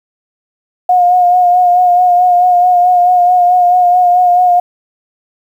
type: tone with vibrato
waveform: sine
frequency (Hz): 717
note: F5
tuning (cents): +45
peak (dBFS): -5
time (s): 0.89-4.6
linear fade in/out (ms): 5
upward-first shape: sine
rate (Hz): 4.6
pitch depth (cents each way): 28
effects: 7-bit